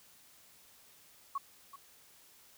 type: tone with echo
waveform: sine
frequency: 1108.7 Hz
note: C#6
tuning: in tune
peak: -32 dBFS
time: 1.35-1.38 s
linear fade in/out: 5 ms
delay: 380 ms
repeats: 1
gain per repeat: -14 dB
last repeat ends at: 1.76 s
effects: white hiss -61 dBFS RMS until 2.57 s